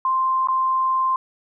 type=tone with dropouts; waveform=sine; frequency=1046.5 Hz; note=C6; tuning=in tune; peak=-17 dBFS; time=0.05-1.16 s; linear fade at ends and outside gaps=2 ms; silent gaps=0.473-0.485 s; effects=none